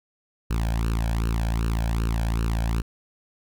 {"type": "tone with flanger", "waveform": "sawtooth", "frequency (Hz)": 56.3, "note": "A1", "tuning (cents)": 40, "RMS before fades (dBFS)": -24, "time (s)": [0.5, 2.82], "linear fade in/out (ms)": 10, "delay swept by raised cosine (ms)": [0.71, 1.27], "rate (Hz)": 2.6, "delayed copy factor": 0.9, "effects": []}